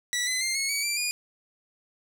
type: tone with pitch steps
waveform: 15% pulse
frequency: 1954 / 2028 / 2104 / 2183 / 2265 / 2351 / 2439 Hz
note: B6 / B6 / C7 / C#7 / C#7 / D7 / D#7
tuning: -19 / +45 / +9 / -27 / +37 / +1 / -35 cents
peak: -19 dBFS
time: 0.13-1.11 s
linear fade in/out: 0 ms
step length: 140 ms
effects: none